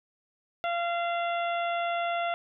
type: harmonic tone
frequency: 688 Hz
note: F5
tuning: 26 cents flat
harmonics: 1 / 2 / 3 / 4 / 5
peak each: -28 / -34 / -38 / -40 / -42 dBFS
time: 0.64-2.34 s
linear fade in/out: 0 ms
effects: none